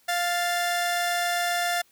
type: tone pair together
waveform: sawtooth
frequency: 698.5 / 1760 Hz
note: F5 / A6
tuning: 0 / 0 cents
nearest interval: octave + major third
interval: 1600 cents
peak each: -21 / -26 dBFS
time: 0.08-1.82 s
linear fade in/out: 10 ms
effects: white hiss -62 dBFS RMS until 1.91 s